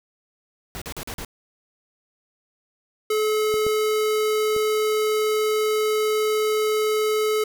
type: noise bursts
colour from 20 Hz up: pink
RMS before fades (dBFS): -33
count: 5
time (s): 0.75-1.248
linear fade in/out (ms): 0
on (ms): 66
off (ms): 42
type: tone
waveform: square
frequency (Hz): 429.7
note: A4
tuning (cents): -41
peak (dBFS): -20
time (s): 3.1-7.44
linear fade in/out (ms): 5
type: clicks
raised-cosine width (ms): 2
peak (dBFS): -20 / -17 / -22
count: 3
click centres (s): 3.541 / 3.666 / 4.564
effects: none